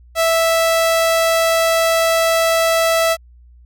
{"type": "tone", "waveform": "sawtooth", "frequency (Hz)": 658, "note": "E5", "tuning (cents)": -3, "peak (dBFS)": -9, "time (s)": [0.15, 3.17], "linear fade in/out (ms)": 50, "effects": ["added 60 Hz sine -42 dBFS peak until 3.65 s"]}